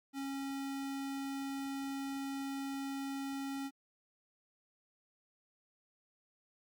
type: tone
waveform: square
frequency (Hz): 274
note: C#4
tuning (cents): -20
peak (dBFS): -38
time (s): 0.13-3.71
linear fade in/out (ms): 50
effects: MP3 96 kbps